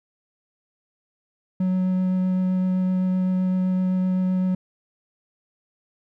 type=tone with vibrato; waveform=triangle; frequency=185 Hz; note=F#3; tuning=in tune; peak=-17 dBFS; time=1.6-4.55 s; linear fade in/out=5 ms; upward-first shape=triangle; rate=7.8 Hz; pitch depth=9 cents each way; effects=none